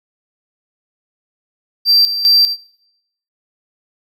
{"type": "tone with tremolo", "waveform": "triangle", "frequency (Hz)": 4699, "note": "D8", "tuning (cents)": 0, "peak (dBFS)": -6, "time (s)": [1.85, 2.57], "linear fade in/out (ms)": 50, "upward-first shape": "square", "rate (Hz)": 2.5, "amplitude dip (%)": 70, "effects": ["noise-tail reverb RT60 0.8 s tail -23 dB re dry"]}